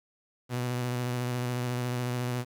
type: tone with vibrato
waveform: sawtooth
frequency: 123.47 Hz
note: B2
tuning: in tune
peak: -25 dBFS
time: 0.49-2.45 s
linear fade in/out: 50 ms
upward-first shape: square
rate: 14 Hz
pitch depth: 20 cents each way
effects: 9-bit